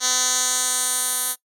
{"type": "tone with band-pass filter sweep", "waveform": "10% pulse", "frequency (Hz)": 252.7, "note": "B3", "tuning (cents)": 40, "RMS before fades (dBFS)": -22, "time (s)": [0, 1.36], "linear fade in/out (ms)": 50, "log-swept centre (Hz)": [5800, 11000], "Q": 2.4, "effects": ["noise-tail reverb RT60 0.1 s tail -20 dB re dry"]}